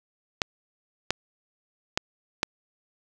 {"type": "clicks", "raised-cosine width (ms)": 0.2, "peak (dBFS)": -5, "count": 4, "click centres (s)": [0.418, 1.106, 1.975, 2.431], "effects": []}